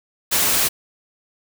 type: noise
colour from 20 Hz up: white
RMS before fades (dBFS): -18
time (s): 0.31-0.69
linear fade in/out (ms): 20
effects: none